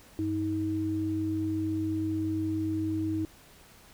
sine tone pair together, 98.06 / 317.3 Hz, G2 / D#4, +1 / +34 cents, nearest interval octave + minor sixth, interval 2033 cents, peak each -34 / -28 dBFS, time 0.19-3.25 s, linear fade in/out 0 ms, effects pink hiss -55 dBFS RMS until 3.93 s

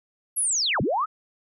sine linear two-way sweep, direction down then up, 11510 to 92.5 to 1339 Hz, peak -21 dBFS, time 0.36-1.06 s, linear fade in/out 20 ms, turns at 0.81 s, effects none

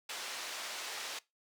white band-pass noise, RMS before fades -42 dBFS, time 0.09-1.19 s, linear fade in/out 5 ms, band 500 to 5300 Hz, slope 12 dB/octave, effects noise-tail reverb RT60 0.2 s tail -20 dB re dry

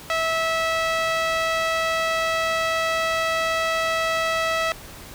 sawtooth tone with band-pass filter, 652 Hz, E5, 19 cents flat, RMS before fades -23 dBFS, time 0.1-4.72 s, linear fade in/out 0 ms, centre 2000 Hz, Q 0.72, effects pink hiss -41 dBFS RMS until 5.14 s

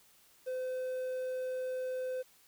triangle tone with quantisation, 512 Hz, C5, 38 cents flat, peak -32 dBFS, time 0.46-2.23 s, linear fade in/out 20 ms, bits 10, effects white hiss -64 dBFS RMS until 2.47 s

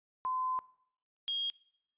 sine tone pair in turn, 1025 / 3254 Hz, C6 / G#7, -36 / -36 cents, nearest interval octave + minor sixth, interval 2000 cents, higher second, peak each -31 / -31 dBFS, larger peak neither, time 0.25-0.59 / 1.28-1.5 s, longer first, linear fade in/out 0 ms, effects noise-tail reverb RT60 0.7 s tail -21 dB re dry + resampled to 8000 Hz

